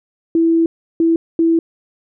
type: tone bursts at uneven times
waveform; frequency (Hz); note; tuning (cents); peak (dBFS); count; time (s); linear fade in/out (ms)
sine; 330; E4; +2; -10; 3; 0.35-0.66 / 1-1.16 / 1.39-1.59; 2
effects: none